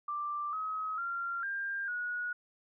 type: tone with pitch steps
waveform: sine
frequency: 1179 / 1274 / 1382 / 1597 / 1456 Hz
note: D6 / D#6 / F6 / G6 / F#6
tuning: +6 / +41 / -19 / +32 / -28 cents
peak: -33 dBFS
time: 0.08-2.33 s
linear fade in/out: 5 ms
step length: 450 ms
effects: none